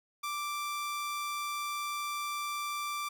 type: tone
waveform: sawtooth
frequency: 1174.7 Hz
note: D6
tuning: in tune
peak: -30 dBFS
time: 0.23-3.09 s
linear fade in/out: 10 ms
effects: none